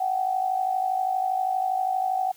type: tone with amplitude modulation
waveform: sine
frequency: 753 Hz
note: F#5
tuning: 30 cents sharp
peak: -19 dBFS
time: 0-2.32 s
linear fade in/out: 10 ms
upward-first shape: sine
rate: 52.5 Hz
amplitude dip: 70%
effects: white hiss -54 dBFS RMS until 2.36 s